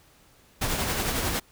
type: noise with tremolo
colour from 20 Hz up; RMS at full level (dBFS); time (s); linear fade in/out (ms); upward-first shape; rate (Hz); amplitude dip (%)
pink; -26; 0.61-1.4; 10; sine; 11; 35
effects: pink hiss -58 dBFS RMS until 1.51 s